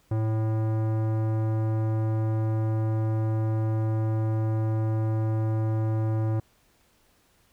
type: tone with tanh clipping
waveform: sine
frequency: 110 Hz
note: A2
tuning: in tune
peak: -25 dBFS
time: 0.11-6.4 s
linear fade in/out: 5 ms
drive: 17 dB
effects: pink hiss -64 dBFS RMS until 7.52 s